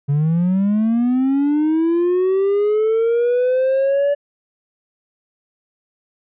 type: linear sweep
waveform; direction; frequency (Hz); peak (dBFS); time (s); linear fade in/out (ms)
triangle; up; 138.8 to 577; -11; 0.08-4.15; 20
effects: tanh soft clip ceiling -8 dBFS + resampled to 8000 Hz